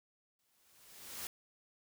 white noise with exponential growth, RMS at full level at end -41 dBFS, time 0.39-1.27 s, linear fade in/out 1 ms, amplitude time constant 190 ms, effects none

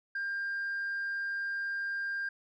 sine tone, 1598 Hz, G6, 33 cents sharp, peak -30 dBFS, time 0.15-2.29 s, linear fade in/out 5 ms, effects tanh soft clip ceiling -30 dBFS

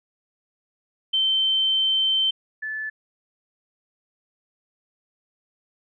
sine tone pair in turn, 3100 / 1739.8 Hz, G7 / A6, -20 / -20 cents, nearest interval minor seventh, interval 1000 cents, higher first, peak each -18 / -27 dBFS, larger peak first, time 1.13-2.31 / 2.62-2.9 s, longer first, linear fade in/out 10 ms, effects none

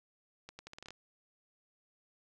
accelerating click train, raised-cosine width 0.2 ms, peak -30 dBFS, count 9, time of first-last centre 0.49-0.906 s, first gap 100 ms, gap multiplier 0.8, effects none

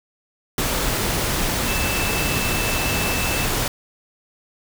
sine tone in noise, 2643 Hz, E7, 4 cents sharp, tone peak -27 dBFS, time 1.68-3.45 s, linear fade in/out 2 ms, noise pink, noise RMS -22 dBFS, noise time 0.58-3.68 s, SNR -8 dB, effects none

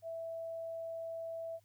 sine tone, 659.3 Hz, E5, in tune, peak -39 dBFS, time 0.02-1.6 s, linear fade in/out 50 ms, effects added 102 Hz sine -68 dBFS peak until 1.64 s + white hiss -75 dBFS RMS until 1.64 s

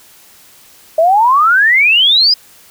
sine exponential sweep, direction up, 622.3 to 5070 Hz, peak -6 dBFS, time 0.98-2.34 s, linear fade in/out 5 ms, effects white hiss -43 dBFS RMS until 2.7 s

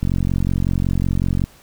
click train, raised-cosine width 5 ms, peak -7 dBFS, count 65, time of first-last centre 0.03-1.44 s, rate 45.4 Hz, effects pink hiss -49 dBFS RMS until 1.62 s

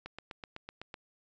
click train, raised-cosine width 0.3 ms, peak -26 dBFS, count 8, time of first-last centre 0.06-0.942 s, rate 7.94 Hz, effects resampled to 16000 Hz

